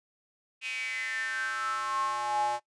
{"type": "tone with high-pass filter sweep", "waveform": "square", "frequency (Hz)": 120, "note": "B2", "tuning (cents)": -49, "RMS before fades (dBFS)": -32, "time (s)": [0.61, 2.6], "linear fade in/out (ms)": 50, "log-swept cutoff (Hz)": [2600, 740], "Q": 9.2, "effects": ["noise-tail reverb RT60 0.1 s tail -19 dB re dry", "resampled to 22050 Hz"]}